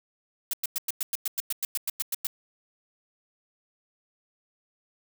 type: noise bursts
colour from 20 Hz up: blue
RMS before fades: -28 dBFS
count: 15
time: 0.51-2.27 s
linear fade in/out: 2 ms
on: 24 ms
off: 100 ms
effects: none